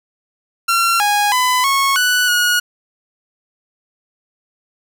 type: tone with pitch steps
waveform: sawtooth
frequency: 1366 / 825 / 1005 / 1098 / 1483 / 1450 Hz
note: F6 / G#5 / B5 / C#6 / F#6 / F#6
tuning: -39 / -12 / +30 / -17 / +4 / -35 cents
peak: -9 dBFS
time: 0.68-2.6 s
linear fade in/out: 10 ms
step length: 320 ms
effects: none